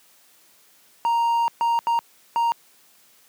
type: tone bursts at uneven times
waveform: triangle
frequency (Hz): 932.3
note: A#5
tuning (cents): 0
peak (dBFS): -16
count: 4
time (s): 1.05-1.48 / 1.61-1.79 / 1.87-1.99 / 2.36-2.52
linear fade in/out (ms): 0
effects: white hiss -56 dBFS RMS until 3.28 s + high-pass 150 Hz 12 dB/octave